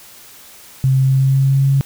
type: tone with pitch glide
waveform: sine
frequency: 132.6 to 136.96 Hz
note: C3 to C#3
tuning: +23 to -20 cents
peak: -10 dBFS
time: 0.84-1.81 s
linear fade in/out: 0 ms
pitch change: +57 cents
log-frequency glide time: 1-1.69 s
effects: white hiss -41 dBFS RMS until 1.85 s